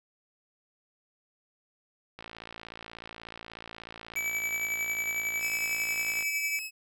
click train, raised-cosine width 0.3 ms, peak -26 dBFS, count 229, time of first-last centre 2.19-6.225 s, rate 56.5 Hz
square tone with tremolo, 2300 Hz, D7, 37 cents flat, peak -28 dBFS, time 4.16-6.59 s, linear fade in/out 0 ms, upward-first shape sine, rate 11 Hz, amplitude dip 45%
sawtooth tone, 2575 Hz, E7, 41 cents flat, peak -32 dBFS, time 5.39-6.71 s, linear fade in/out 50 ms
effects none

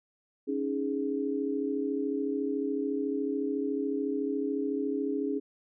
sine chord, C# suspended second, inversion none, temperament equal, 277.2 / 311.1 / 415.3 Hz, C#4 / D#4 / G#4, 0 / 0 / 0 cents, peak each -31 / -35 / -32 dBFS, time 0.47-5.4 s, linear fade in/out 20 ms, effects none

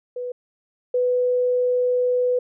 sine tone pair in turn, 493.9 / 496.6 Hz, B4 / B4, 0 / +9 cents, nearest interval unison, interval 9 cents, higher second, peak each -26 / -17 dBFS, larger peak second, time 0.16-0.32 / 0.94-2.39 s, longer second, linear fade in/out 5 ms, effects none

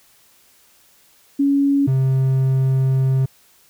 sine / triangle tone pair in turn, 280 / 132.56 Hz, C#4 / C3, +18 / +23 cents, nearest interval octave + minor second, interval 1295 cents, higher first, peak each -13 / -12 dBFS, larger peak second, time 1.39-1.87 / 1.87-3.26 s, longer second, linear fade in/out 10 ms, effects white hiss -54 dBFS RMS until 3.69 s

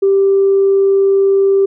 sine tone, 392 Hz, G4, in tune, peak -7 dBFS, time 0.02-1.66 s, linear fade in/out 10 ms, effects tanh soft clip ceiling -3 dBFS

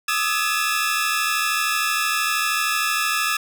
sawtooth tone cluster, 1220 / 1293 / 1697 / 2673 Hz, D#6 / E6 / G#6 / E7, -34 / -34 / +37 / +23 cents, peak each -22 dBFS, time 0.08-3.37 s, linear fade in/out 5 ms, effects none

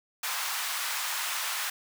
pink high-pass noise, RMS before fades -32 dBFS, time 0.23-1.7 s, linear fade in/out 5 ms, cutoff 930 Hz, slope 24 dB/octave, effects none

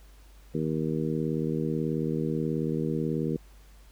harmonic tone, 78.4 Hz, D#2, 14 cents sharp, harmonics 2 / 3 / 4 / 5 / 6, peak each -30 / -32 / -33 / -34 / -35 dBFS, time 0.54-3.37 s, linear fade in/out 10 ms, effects added 50 Hz sine -50 dBFS peak until 3.91 s + pink hiss -60 dBFS RMS until 3.91 s

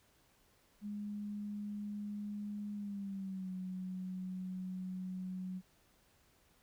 sine tone with pitch glide, 206.6 to 185.13 Hz, G#3 to F#3, -9 to +1 cents, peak -39 dBFS, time 0.81-5.62 s, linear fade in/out 50 ms, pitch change -190 cents, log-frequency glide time 2.74-3.52 s, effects pink hiss -70 dBFS RMS until 6.62 s

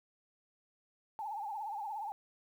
sine tone with vibrato, 843 Hz, G#5, 26 cents sharp, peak -37 dBFS, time 1.19-2.12 s, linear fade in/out 0 ms, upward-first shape triangle, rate 17 Hz, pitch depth 130 cents each way, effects 11-bit

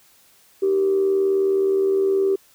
sine tone with amplitude modulation, 388.6 Hz, G4, 15 cents flat, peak -13 dBFS, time 0.62-2.36 s, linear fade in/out 10 ms, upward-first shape sine, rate 79.2 Hz, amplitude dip 50%, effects tanh soft clip ceiling -10 dBFS + white hiss -55 dBFS RMS until 2.54 s

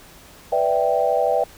sine chord, E minor seventh, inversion second, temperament equal, 493.9 / 587.3 / 659.3 / 784 Hz, B4 / D5 / E5 / G5, 0 / 0 / 0 / 0 cents, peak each -22 dBFS, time 0.52-1.44 s, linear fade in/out 5 ms, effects pink hiss -46 dBFS RMS until 1.57 s

